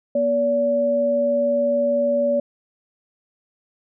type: tone pair together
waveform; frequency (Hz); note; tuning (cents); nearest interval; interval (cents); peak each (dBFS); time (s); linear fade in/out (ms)
sine; 240.6 / 572.9; B3 / D5; -45 / -43; octave + minor third; 1502; -25 / -17; 0.15-2.4; 5
effects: none